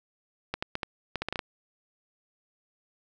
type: clicks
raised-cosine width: 0.3 ms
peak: -14 dBFS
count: 10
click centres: 0.54 / 0.625 / 0.754 / 0.832 / 1.157 / 1.22 / 1.286 / 1.326 / 1.358 / 1.392 s
effects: none